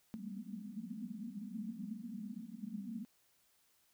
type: band-pass noise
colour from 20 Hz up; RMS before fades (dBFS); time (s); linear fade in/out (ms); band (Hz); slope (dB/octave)
white; -45; 0.14-3.05; 0; 190 to 240; 96
effects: white hiss -73 dBFS RMS until 3.93 s